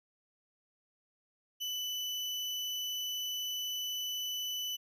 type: tone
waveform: 35% pulse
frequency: 2988 Hz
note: F#7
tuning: 16 cents sharp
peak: -33 dBFS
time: 1.6-4.77 s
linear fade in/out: 20 ms
effects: none